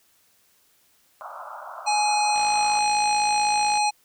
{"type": "band-pass noise", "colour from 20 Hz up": "white", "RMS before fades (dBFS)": -38, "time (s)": [1.21, 2.79], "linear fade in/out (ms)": 0, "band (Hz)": [580, 1400], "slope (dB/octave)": 96}
{"type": "harmonic tone", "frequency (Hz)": 836, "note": "G#5", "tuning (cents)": 11, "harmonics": [1, 3, 5, 7, 9, 10], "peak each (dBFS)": [-20, -28, -29, -34, -38, -35], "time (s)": [1.86, 3.91], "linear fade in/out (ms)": 20}
{"type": "click train", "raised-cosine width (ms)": 0.3, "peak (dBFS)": -21, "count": 80, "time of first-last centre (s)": [2.36, 3.773], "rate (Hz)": 55.9}
{"effects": ["white hiss -62 dBFS RMS until 4.04 s"]}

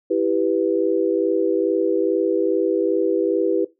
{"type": "chord", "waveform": "sine", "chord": "E minor", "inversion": "none", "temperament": "equal", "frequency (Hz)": [329.6, 392, 493.9], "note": ["E4", "G4", "B4"], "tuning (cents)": [0, 0, 0], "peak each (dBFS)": -21, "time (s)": [0.1, 3.65], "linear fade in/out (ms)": 10, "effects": ["noise-tail reverb RT60 0.2 s tail -17 dB re dry"]}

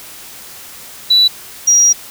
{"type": "tone pair in turn", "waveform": "sine", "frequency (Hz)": [3951, 5724], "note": ["B7", "F8"], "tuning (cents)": [0, 42], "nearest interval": "tritone", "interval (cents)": 642, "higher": "second", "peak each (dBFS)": -5, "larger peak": "neither", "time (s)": [[1.1, 1.28], [1.67, 1.93]], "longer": "second", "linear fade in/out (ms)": 10, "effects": ["tanh soft clip ceiling -2 dBFS", "white hiss -34 dBFS RMS until 2.1 s"]}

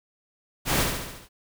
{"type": "noise with echo", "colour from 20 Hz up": "pink", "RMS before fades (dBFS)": -24, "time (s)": [0.65, 0.87], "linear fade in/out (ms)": 50, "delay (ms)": 70, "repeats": 6, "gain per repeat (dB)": -4, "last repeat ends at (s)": 1.29, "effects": []}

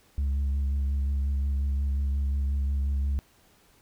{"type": "tone with vibrato", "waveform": "sine", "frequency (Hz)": 69.3, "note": "C#2", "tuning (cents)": 0, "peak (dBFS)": -21, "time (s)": [0.18, 3.19], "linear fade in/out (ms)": 0, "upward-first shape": "sine", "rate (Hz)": 5.6, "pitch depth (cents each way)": 24, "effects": ["tanh soft clip ceiling -23 dBFS", "pink hiss -61 dBFS RMS until 3.81 s"]}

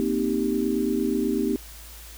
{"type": "chord", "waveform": "sine", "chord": "C minor seventh", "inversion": "third", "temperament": "equal", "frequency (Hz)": [233.1, 261.6, 311.1, 392], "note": ["Bb3", "C4", "Eb4", "G4"], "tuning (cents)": [0, 0, 0, 0], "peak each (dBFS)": -27, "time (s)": [0, 1.56], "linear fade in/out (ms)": 0, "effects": ["added 56 Hz sine -43 dBFS peak until 2.17 s", "white hiss -45 dBFS RMS until 2.17 s"]}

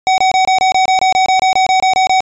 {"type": "tone bursts", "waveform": "square", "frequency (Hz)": 754, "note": "F#5", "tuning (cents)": 32, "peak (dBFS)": -9, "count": 16, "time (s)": [0.07, 2.205], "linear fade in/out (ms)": 0, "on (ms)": 110, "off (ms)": 25, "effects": ["resampled to 16000 Hz"]}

